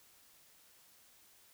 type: silence
effects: white hiss -64 dBFS RMS until 1.53 s